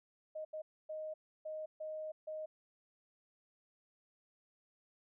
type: tone bursts at uneven times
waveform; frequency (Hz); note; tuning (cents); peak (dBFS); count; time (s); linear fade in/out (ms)
sine; 622.3; D#5; 0; -40; 6; 0.35-0.45 / 0.53-0.62 / 0.89-1.14 / 1.45-1.66 / 1.8-2.12 / 2.27-2.46; 10
effects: none